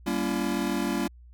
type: chord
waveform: square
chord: G diminished seventh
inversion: none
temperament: just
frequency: 196 / 235.2 / 282.2 / 338.7 Hz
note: G3 / Bb3 / Db4 / Fb4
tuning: 0 / +16 / +31 / +47 cents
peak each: -32 dBFS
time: 0.06-1.08 s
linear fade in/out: 10 ms
effects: added 60 Hz sine -47 dBFS peak until 1.33 s